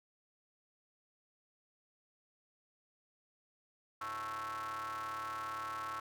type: ring-modulated tone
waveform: 45% pulse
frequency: 111.7 Hz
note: A2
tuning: 27 cents sharp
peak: -36 dBFS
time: 4.01-6 s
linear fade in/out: 5 ms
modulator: 1210 Hz
effects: none